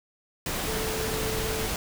sine tone in noise, 440 Hz, A4, in tune, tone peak -32 dBFS, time 0.67-1.66 s, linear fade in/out 2 ms, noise pink, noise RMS -30 dBFS, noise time 0.46-1.76 s, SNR -5 dB, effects none

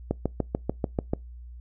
click train, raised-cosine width 2 ms, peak -11 dBFS, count 8, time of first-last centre 0.11-1.135 s, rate 6.83 Hz, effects noise-tail reverb RT60 0.2 s tail -25 dB re dry + added 60 Hz sine -40 dBFS peak until 1.6 s

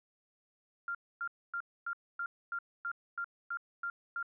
sine tone bursts, 1392 Hz, F6, 6 cents flat, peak -34 dBFS, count 11, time 0.88-4.228 s, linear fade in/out 2 ms, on 68 ms, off 260 ms, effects none

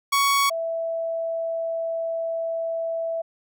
sawtooth / sine tone pair in turn, 1117 / 659.8 Hz, C#6 / E5, +13 / +1 cents, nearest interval major sixth, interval 912 cents, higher first, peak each -14 / -24 dBFS, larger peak first, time 0.12-0.5 / 0.5-3.22 s, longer second, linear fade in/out 10 ms, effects none

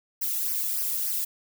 violet noise with flanger, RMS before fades -28 dBFS, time 0.21-1.25 s, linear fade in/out 10 ms, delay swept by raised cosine 0.26 to 1.36 ms, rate 3.4 Hz, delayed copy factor -0.9, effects none

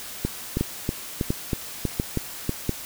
two click trains, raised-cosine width 3 ms, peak -10 / -9 dBFS, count 8 / 4, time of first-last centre 0.25-2.494 / 0.61-2.693 s, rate 3.12 / 1.44 Hz, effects white hiss -37 dBFS RMS until 2.85 s

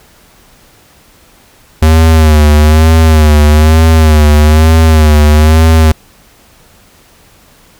square tone with vibrato, 77.7 Hz, D#2, 2 cents flat, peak -3 dBFS, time 1.82-5.92 s, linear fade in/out 5 ms, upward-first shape sine, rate 1.1 Hz, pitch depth 67 cents each way, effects pink hiss -43 dBFS RMS until 7.79 s

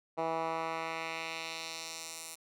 10% pulse tone with band-pass filter sweep, 163 Hz, E3, 19 cents flat, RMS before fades -38 dBFS, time 0.17-2.36 s, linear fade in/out 20 ms, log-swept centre 740 to 9600 Hz, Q 1.2, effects none

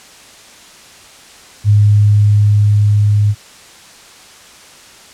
sine tone with level ramp, 103.83 Hz, G#2, in tune, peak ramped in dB -5 to -8 dBFS, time 1.64-3.35 s, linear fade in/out 50 ms, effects white hiss -39 dBFS RMS until 5.13 s + low-pass 8000 Hz 12 dB/octave

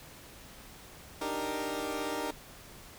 20% pulse chord, Eb major seventh, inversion third, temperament equal, 293.7 / 311.1 / 392 / 466.2 Hz, D4 / Eb4 / G4 / Bb4, 0 / 0 / 0 / 0 cents, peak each -34 / -34 / -34 / -33 dBFS, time 1.21-2.31 s, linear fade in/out 5 ms, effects pink hiss -51 dBFS RMS until 2.98 s

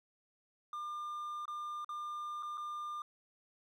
triangle tone with dropouts, 1200 Hz, D6, 37 cents sharp, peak -37 dBFS, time 0.73-3.02 s, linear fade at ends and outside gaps 2 ms, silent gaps 1.455-1.479 / 1.846-1.891 / 2.426-2.43 / 2.574-2.578 s, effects none

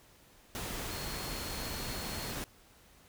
sine tone in noise, 4301 Hz, C8, 47 cents sharp, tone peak -46 dBFS, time 0.91-2.32 s, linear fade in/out 0 ms, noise pink, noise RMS -39 dBFS, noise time 0.55-2.44 s, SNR -10 dB, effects pink hiss -61 dBFS RMS until 3.08 s

